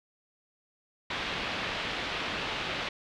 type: low-pass noise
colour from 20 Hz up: white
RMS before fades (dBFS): -34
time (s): 1.1-2.89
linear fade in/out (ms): 5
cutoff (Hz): 3500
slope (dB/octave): 24
effects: none